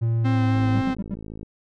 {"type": "tone with pitch glide", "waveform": "triangle", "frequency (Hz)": [114.9, 107.83], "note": ["A#2", "A2"], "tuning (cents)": [-25, -34], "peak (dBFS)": -17, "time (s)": [0.01, 0.82], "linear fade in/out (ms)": 20, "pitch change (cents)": -109, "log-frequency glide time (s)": [0.2, 0.49]}
{"type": "tone with vibrato", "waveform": "45% pulse", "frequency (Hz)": 261.6, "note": "C4", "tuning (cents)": 0, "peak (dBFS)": -22, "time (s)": [0.24, 0.95], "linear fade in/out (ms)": 20, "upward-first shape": "sine", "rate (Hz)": 3.8, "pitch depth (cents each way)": 13}
{"type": "click train", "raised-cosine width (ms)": 3, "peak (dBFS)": -24, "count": 48, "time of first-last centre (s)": [0.56, 1.43], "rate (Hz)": 54}
{"type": "tone bursts", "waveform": "triangle", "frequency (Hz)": 196, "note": "G3", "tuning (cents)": 0, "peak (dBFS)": -23, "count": 4, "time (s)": [0.75, 1.144], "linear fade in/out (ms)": 2, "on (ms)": 37, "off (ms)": 82}
{"effects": ["low-pass 3000 Hz 12 dB/octave"]}